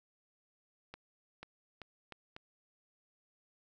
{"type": "accelerating click train", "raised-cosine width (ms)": 0.3, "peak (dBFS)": -30, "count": 5, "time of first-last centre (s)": [0.94, 2.364], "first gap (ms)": 490, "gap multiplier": 0.79, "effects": []}